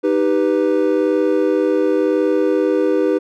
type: chord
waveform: triangle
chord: Eb augmented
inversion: none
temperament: equal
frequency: 311.1 / 392 / 493.9 Hz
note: Eb4 / G4 / B4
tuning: 0 / 0 / 0 cents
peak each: -16 dBFS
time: 0.03-3.19 s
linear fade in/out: 20 ms
effects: none